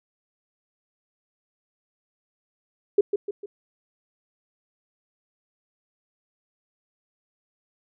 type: tone with echo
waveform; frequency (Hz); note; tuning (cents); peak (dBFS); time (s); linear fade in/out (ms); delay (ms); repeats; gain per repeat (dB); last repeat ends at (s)
sine; 405.6; G#4; -41; -12; 2.98-3.01; 5; 150; 3; -7; 3.46
effects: none